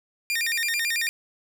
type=tone with vibrato; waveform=sawtooth; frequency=2099 Hz; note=C7; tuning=5 cents sharp; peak=-20 dBFS; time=0.3-1.09 s; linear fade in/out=0 ms; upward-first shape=square; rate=9.1 Hz; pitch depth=230 cents each way; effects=none